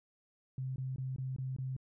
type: tone bursts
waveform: sine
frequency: 130.81 Hz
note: C3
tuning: in tune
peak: -35 dBFS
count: 6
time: 0.58-1.765 s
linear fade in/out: 2 ms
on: 180 ms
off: 21 ms
effects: none